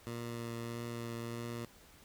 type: tone with vibrato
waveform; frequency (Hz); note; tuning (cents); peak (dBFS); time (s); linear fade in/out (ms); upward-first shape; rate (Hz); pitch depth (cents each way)
15% pulse; 117.3; A#2; +11; -33; 0.07-1.65; 0; triangle; 1.6; 15
effects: pink hiss -60 dBFS RMS until 2.04 s